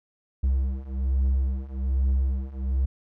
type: beating tone pair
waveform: triangle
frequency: 65.41 / 66.61 Hz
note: C2 / C2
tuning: 0 / +32 cents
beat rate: 1.2 Hz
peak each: -24 / -22 dBFS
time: 0.43-2.86 s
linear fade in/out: 10 ms
effects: none